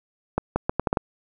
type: accelerating click train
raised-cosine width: 1 ms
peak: -7 dBFS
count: 7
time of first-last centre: 0.38-0.972 s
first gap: 180 ms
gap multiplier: 0.75
effects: none